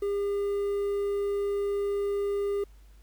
triangle tone with quantisation, 403.3 Hz, G4, 49 cents sharp, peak -24 dBFS, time 0.02-2.64 s, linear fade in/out 5 ms, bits 9, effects added 50 Hz sine -50 dBFS peak until 3.02 s + pink hiss -65 dBFS RMS until 3.02 s

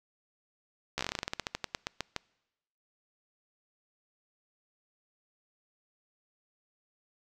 slowing click train, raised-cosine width 0.2 ms, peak -14 dBFS, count 21, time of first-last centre 0.98-2.163 s, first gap 13 ms, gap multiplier 1.14, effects noise-tail reverb RT60 1.0 s tail -26 dB re dry

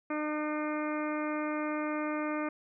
harmonic tone, 302.8 Hz, D#4, 47 cents flat, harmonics 1 / 2 / 3 / 4 / 5 / 6 / 7 / 8, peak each -33 / -37 / -43 / -39 / -44 / -48 / -44 / -47 dBFS, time 0.1-2.49 s, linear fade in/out 5 ms, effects none

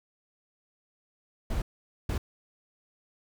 brown noise bursts at uneven times, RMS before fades -29 dBFS, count 2, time 1.5-1.62 / 2.09-2.18 s, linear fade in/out 5 ms, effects none

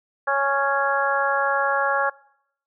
harmonic tone, 277.2 Hz, C#4, in tune, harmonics 2 / 3 / 4 / 5 / 6, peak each -25 / -25 / -25 / -25 / -25 dBFS, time 0.27-2.1 s, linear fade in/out 10 ms, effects noise-tail reverb RT60 0.7 s tail -22 dB re dry

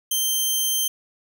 10% pulse tone, 3136 Hz, G7, in tune, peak -12 dBFS, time 0.11-0.88 s, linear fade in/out 5 ms, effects 9-bit

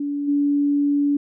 sine tone with level steps, 286.9 Hz, D4, 40 cents flat, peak -22 / -16 dBFS, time 0-1.17 s, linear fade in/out 5 ms, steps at 0.27 s, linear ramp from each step 20 ms, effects none

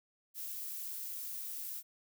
violet noise, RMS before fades -42 dBFS, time 0.34-1.83 s, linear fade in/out 50 ms, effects none

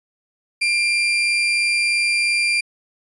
35% pulse tone with amplitude modulation, 2379 Hz, D7, 22 cents sharp, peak -13 dBFS, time 0.61-2.61 s, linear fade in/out 10 ms, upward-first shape sine, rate 209 Hz, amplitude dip 30%, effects resampled to 24000 Hz

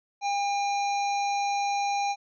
harmonic tone, 805 Hz, G5, 46 cents sharp, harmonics 1 / 3 / 5 / 7 / 8, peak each -25 / -35 / -39 / -42 / -43 dBFS, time 0.21-2.16 s, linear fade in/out 50 ms, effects none

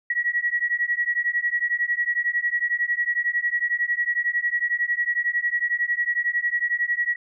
sine beating tone pair, 1914 / 1925 Hz, A#6 / B6, +45 / -45 cents, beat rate 11 Hz, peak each -24 dBFS, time 0.1-7.16 s, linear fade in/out 5 ms, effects none

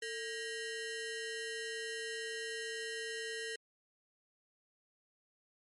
sawtooth ring-modulated tone, 1169 Hz, D6, 8 cents flat, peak -32 dBFS, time 0.02-3.56 s, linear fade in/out 5 ms, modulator 720 Hz, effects MP3 48 kbps

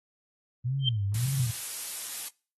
sine tone with vibrato, 116.54 Hz, A#2, in tune, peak -26 dBFS, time 0.64-1.52 s, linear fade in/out 20 ms, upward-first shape sine, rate 1.8 Hz, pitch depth 290 cents each way
sine tone with exponential growth, 3136 Hz, G7, in tune, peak -19 dBFS, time 0.79-0.89 s, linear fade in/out 5 ms, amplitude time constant 20 ms
blue noise, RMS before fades -34 dBFS, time 1.14-2.29 s, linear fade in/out 10 ms
effects noise-tail reverb RT60 0.4 s tail -25 dB re dry + AAC 32 kbps

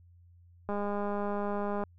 click train, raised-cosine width 1 ms, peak -21 dBFS, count 235, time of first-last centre 0.69-1.837 s, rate 204 Hz, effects added 87 Hz sine -55 dBFS peak until 1.98 s

